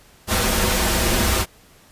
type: noise with comb filter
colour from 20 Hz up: pink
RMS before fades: -19 dBFS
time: 0.27-1.46 s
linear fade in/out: 50 ms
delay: 7 ms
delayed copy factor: -0.7
effects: pink hiss -51 dBFS RMS until 1.91 s + resampled to 32000 Hz